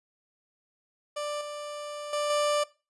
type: tone with level steps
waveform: 30% pulse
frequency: 590 Hz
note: D5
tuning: 8 cents sharp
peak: -28 / -33 / -24 / -21 dBFS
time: 1.16-2.64 s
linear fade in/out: 10 ms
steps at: 1.41 / 2.13 / 2.3 s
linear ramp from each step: 2 ms
effects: noise-tail reverb RT60 0.3 s tail -20 dB re dry + resampled to 24000 Hz